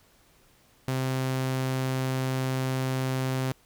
sawtooth tone, 130.81 Hz, C3, in tune, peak -22 dBFS, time 0.88-3.52 s, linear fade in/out 0 ms, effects pink hiss -61 dBFS RMS until 3.65 s

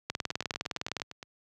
two click trains, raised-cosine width 0.2 ms, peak -24 / -14 dBFS, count 9 / 19, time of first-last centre 0.31-1.228 / 0.1-1.018 s, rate 8.71 / 19.6 Hz, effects high-pass 80 Hz 12 dB/octave

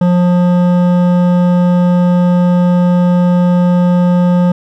sine tone with hard clipping, 177.6 Hz, F3, 29 cents sharp, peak -9 dBFS, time 0.01-4.52 s, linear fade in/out 5 ms, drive 12 dB, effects none

